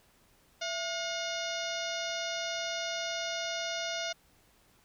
harmonic tone with a mistuned harmonic, 718 Hz, F5, 48 cents sharp, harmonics 1 / 2 / 3 / 4 / 5 / 6 / 7 / 8 / 9, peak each -37 / -40 / -42 / -42 / -41 / -45 / -44 / -43 / -50 dBFS, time 0.61-4.13 s, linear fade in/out 10 ms, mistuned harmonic 1, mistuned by -120 cents, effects pink hiss -65 dBFS RMS until 4.84 s

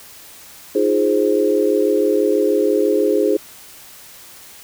sine chord, F minor seventh, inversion third, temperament equal with one note detuned, 309.3 / 349.2 / 415.3 / 523.3 Hz, Eb4 / F4 / Ab4 / C5, -10 / 0 / 0 / 0 cents, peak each -20 / -21 / -16 / -20 dBFS, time 0.75-3.37 s, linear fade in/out 5 ms, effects white hiss -41 dBFS RMS until 4.63 s

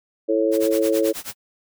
harmonic tone, 110 Hz, A2, in tune, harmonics 3 / 4 / 5, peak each -21 / -21 / -21 dBFS, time 0.28-1.13 s, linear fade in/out 20 ms
white noise with tremolo, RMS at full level -30 dBFS, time 0.51-1.35 s, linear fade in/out 50 ms, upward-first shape sine, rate 9.3 Hz, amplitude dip 95%
effects none

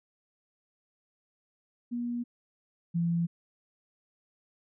sine tone pair in turn, 239.9 / 169.63 Hz, A#3 / E3, +50 / +50 cents, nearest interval tritone, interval 600 cents, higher first, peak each -30 / -25 dBFS, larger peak second, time 1.91-2.24 / 2.94-3.27 s, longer neither, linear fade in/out 20 ms, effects none

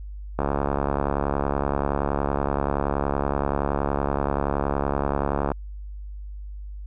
click train, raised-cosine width 1 ms, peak -9 dBFS, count 363, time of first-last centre 0.39-5.517 s, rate 70.6 Hz, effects added 50 Hz sine -33 dBFS peak until 6.86 s

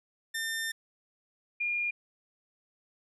sawtooth / sine tone pair in turn, 1800 / 2417 Hz, A6 / D7, +39 / +49 cents, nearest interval perfect fourth, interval 510 cents, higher second, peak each -28 dBFS, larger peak neither, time 0.34-0.72 / 1.6-1.91 s, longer first, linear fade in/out 10 ms, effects none

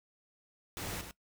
pink noise with echo, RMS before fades -40 dBFS, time 0.77-1.01 s, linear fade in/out 0 ms, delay 100 ms, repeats 1, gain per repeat -7 dB, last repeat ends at 1.11 s, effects noise-tail reverb RT60 0.1 s tail -19 dB re dry

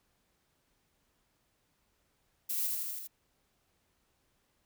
violet noise with echo, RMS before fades -34 dBFS, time 2.49-2.67 s, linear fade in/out 10 ms, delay 81 ms, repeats 5, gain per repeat -2 dB, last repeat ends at 3.075 s, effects pink hiss -75 dBFS RMS until 4.65 s

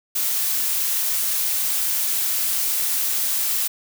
blue noise, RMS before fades -22 dBFS, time 0.15-3.68 s, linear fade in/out 10 ms, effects none

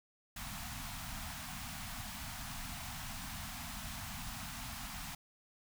pink band-stop noise, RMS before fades -44 dBFS, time 0.36-5.15 s, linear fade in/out 5 ms, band 270 to 660 Hz, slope 96 dB/octave, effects none

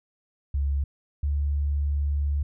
sine tone pair in turn, 70 / 71.97 Hz, C#2 / D2, +18 / -34 cents, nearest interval unison, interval 48 cents, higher second, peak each -22 dBFS, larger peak neither, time 0.54-0.84 / 1.23-2.43 s, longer second, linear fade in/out 5 ms, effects none

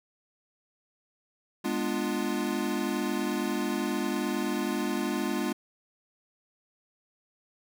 square chord, G# diminished seventh, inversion none, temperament equal with one note detuned, 207.7 / 246.9 / 296.4 / 349.2 Hz, G#3 / B3 / D4 / F4, 0 / 0 / +16 / 0 cents, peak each -34 dBFS, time 1.64-5.53 s, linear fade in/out 10 ms, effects none

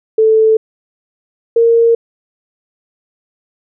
sine tone pair in turn, 440 / 462.5 Hz, A4 / A#4, 0 / -14 cents, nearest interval minor second, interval 86 cents, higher second, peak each -6 dBFS, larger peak neither, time 0.18-0.57 / 1.56-1.95 s, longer neither, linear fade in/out 5 ms, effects none

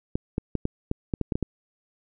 clicks, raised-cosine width 3 ms, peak -12 dBFS, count 10, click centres 0.155 / 0.381 / 0.553 / 0.654 / 0.914 / 1.138 / 1.213 / 1.322 / 1.355 / 1.427 s, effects none

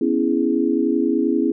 sine chord, C# minor seventh, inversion third, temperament equal, 246.9 / 277.2 / 329.6 / 415.3 Hz, B3 / C#4 / E4 / G#4, 0 / 0 / 0 / 0 cents, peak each -22 / -21 / -20 / -24 dBFS, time 0.01-1.52 s, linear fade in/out 5 ms, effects none

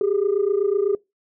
sine tone pair together, 389 / 417 Hz, G4 / G#4, -13 / +7 cents, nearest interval minor second, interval 120 cents, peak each -19 / -19 dBFS, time 0.01-0.95 s, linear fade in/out 2 ms, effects noise-tail reverb RT60 0.2 s tail -23 dB re dry + tanh soft clip ceiling -13 dBFS

